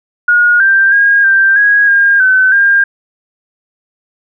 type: tone with pitch steps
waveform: sine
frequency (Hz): 1440 / 1577 / 1629 / 1576 / 1651 / 1613 / 1521 / 1605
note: F#6 / G6 / G#6 / G6 / G#6 / G6 / F#6 / G6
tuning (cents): -47 / +10 / -34 / +9 / -11 / +49 / +47 / +40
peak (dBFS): -5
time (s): 0.28-2.84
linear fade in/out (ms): 5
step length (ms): 320
effects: none